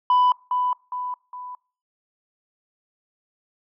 sine tone with echo, 995 Hz, B5, 13 cents sharp, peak -12 dBFS, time 0.1-0.32 s, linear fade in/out 2 ms, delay 410 ms, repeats 3, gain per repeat -7 dB, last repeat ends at 1.55 s, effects noise-tail reverb RT60 0.4 s tail -26 dB re dry + tanh soft clip ceiling -13 dBFS

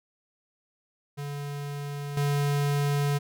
square tone with level steps, 143.5 Hz, D3, 40 cents flat, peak -33 / -24 dBFS, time 1.17-3.19 s, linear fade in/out 20 ms, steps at 2.17 s, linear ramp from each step 2 ms, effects none

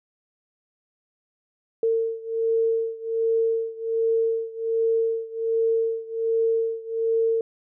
sine beating tone pair, 452.8 / 454.1 Hz, A4 / A#4, +50 / -45 cents, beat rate 1.3 Hz, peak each -23 / -25 dBFS, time 1.83-7.41 s, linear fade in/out 2 ms, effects none

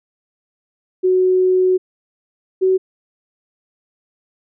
sine tone pair in turn, 370 / 376 Hz, F#4 / F#4, 0 / +28 cents, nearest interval unison, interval 28 cents, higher second, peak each -11 dBFS, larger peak neither, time 1.03-1.78 / 2.61-2.78 s, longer first, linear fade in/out 20 ms, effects none

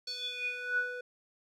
square tone with band-pass filter sweep, 493.9 Hz, B4, in tune, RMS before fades -36 dBFS, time 0.07-1.01 s, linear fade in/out 5 ms, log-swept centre 4700 to 1000 Hz, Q 9, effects none

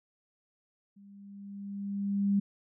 sine tone with level ramp, 200 Hz, G3, 35 cents sharp, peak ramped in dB -52 to -22 dBFS, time 0.96-2.4 s, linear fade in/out 10 ms, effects none

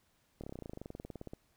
slowing click train, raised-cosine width 2 ms, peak -30 dBFS, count 23, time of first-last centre 0.41-1.335 s, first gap 27 ms, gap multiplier 1.04, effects pink hiss -73 dBFS RMS until 1.56 s

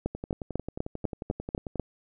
two click trains, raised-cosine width 2 ms, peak -14 / -21 dBFS, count 8 / 19, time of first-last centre 0.06-1.797 / 0.15-1.757 s, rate 4.03 / 11.2 Hz, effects none

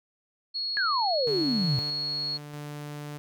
sine tone, 4328 Hz, C#8, 42 cents flat, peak -28 dBFS, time 0.54-2.38 s, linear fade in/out 20 ms
sine exponential sweep, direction down, 1712 to 122.5 Hz, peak -24 dBFS, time 0.77-1.79 s, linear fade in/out 0 ms
sawtooth tone with tremolo, 147.3 Hz, D3, 6 cents sharp, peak -32 dBFS, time 1.27-3.18 s, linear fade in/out 0 ms, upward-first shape square, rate 0.79 Hz, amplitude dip 35%
effects none

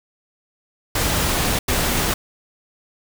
pink noise bursts at uneven times, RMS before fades -20 dBFS, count 2, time 0.95-1.59 / 1.68-2.14 s, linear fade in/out 5 ms, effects none

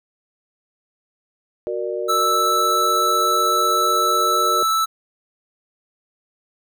sine chord, Gb augmented, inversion none, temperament equal with one note detuned, 370 / 466.2 / 595.9 Hz, Gb4 / Bb4 / D5, 0 / 0 / +25 cents, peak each -26 / -26 / -27 dBFS, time 1.67-4.63 s, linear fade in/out 0 ms
square tone, 1316 Hz, E6, 3 cents flat, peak -17 dBFS, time 2.08-4.86 s, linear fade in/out 20 ms
effects none

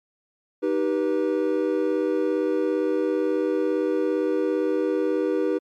triangle chord, Eb augmented, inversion none, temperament just, 311.1 / 388.9 / 486.1 Hz, Eb4 / G4 / B4, 0 / -14 / -28 cents, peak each -23 dBFS, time 0.62-5.59 s, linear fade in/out 20 ms, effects MP3 96 kbps

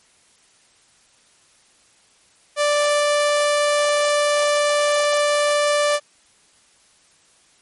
sawtooth tone, 587.3 Hz, D5, in tune, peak -12 dBFS, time 2.56-6 s, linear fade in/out 50 ms, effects white hiss -56 dBFS RMS until 7.61 s + MP3 48 kbps

